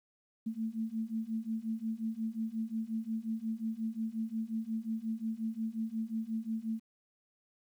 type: beating tone pair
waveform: sine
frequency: 220 / 225.6 Hz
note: A3 / A3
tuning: 0 / +44 cents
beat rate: 5.6 Hz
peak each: -37 / -36 dBFS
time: 0.46-6.8 s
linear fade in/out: 10 ms
effects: 11-bit